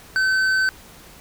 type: tone with hard clipping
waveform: sine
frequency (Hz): 1531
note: G6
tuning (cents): -41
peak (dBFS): -18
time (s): 0.16-0.69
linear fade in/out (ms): 0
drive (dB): 7
effects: pink hiss -45 dBFS RMS until 1.2 s